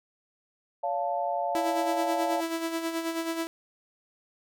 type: chord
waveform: sine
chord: Db augmented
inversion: none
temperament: equal with one note detuned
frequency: 567 / 698.5 / 880 Hz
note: Db5 / F5 / A5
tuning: +39 / 0 / 0 cents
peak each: -32 / -29 / -32 dBFS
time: 0.83-2.41 s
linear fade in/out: 10 ms
type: tone with tremolo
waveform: sawtooth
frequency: 329.6 Hz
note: E4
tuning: in tune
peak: -23 dBFS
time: 1.55-3.47 s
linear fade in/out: 0 ms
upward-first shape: sine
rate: 9.3 Hz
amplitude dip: 55%
effects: none